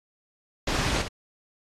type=noise with echo; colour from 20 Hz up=pink; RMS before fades=-25 dBFS; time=0.67-1.02 s; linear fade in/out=5 ms; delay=63 ms; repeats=1; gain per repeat=-8 dB; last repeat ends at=1.083 s; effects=low-pass 6000 Hz 12 dB/octave + MP3 64 kbps